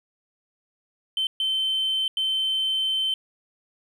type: tone bursts at uneven times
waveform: triangle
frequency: 3087 Hz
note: G7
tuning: 27 cents flat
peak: -19 dBFS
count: 3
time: 1.17-1.27 / 1.4-2.08 / 2.17-3.14 s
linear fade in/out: 2 ms
effects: tanh soft clip ceiling -18 dBFS